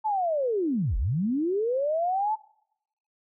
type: linear two-way sweep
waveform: sine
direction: down then up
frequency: 889 to 37.3 to 889 Hz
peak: -23 dBFS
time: 0.04-2.36 s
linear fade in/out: 20 ms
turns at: 0.97 s
effects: noise-tail reverb RT60 0.8 s tail -24 dB re dry